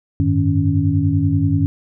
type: tone cluster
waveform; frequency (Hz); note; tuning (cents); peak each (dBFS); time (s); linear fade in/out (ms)
sine; 92.8 / 103.2 / 153.7 / 279.2; F#2 / G#2 / D#3 / C#4; +6 / -10 / -21 / +13; -19; 0.2-1.66; 0
effects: none